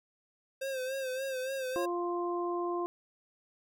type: tone with vibrato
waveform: square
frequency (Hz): 526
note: C5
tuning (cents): +9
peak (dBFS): -34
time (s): 0.61-1.86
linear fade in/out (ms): 10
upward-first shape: sine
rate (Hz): 3.5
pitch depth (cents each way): 57
type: harmonic tone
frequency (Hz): 349.2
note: F4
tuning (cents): 0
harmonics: 1 / 2 / 3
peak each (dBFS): -32 / -39 / -37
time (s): 1.76-2.86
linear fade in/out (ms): 0
effects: none